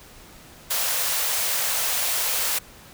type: high-pass noise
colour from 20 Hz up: white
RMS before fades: -24 dBFS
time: 0.7-2.59 s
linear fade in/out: 10 ms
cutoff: 450 Hz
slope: 96 dB/octave
effects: pink hiss -47 dBFS RMS until 2.93 s